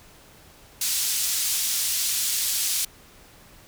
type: band-pass noise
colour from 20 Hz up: pink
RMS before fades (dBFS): -25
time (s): 0.81-2.85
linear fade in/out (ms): 5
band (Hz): 4800 to 16000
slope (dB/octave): 12
effects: pink hiss -51 dBFS RMS until 3.67 s